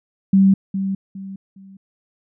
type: tone with echo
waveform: sine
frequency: 193.7 Hz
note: G3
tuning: 20 cents flat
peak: -9 dBFS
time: 0.33-0.54 s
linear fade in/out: 5 ms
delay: 410 ms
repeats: 3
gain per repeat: -10 dB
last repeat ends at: 1.77 s
effects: none